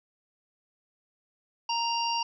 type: harmonic tone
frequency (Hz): 932.3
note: A#5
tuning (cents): 0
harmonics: 1 / 3 / 5 / 6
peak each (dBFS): -28 / -33 / -35 / -36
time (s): 1.69-2.23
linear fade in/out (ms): 5
effects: none